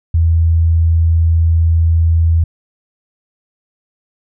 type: tone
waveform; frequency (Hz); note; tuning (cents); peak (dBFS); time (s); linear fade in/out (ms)
sine; 82.41; E2; 0; -8; 0.14-2.44; 5
effects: none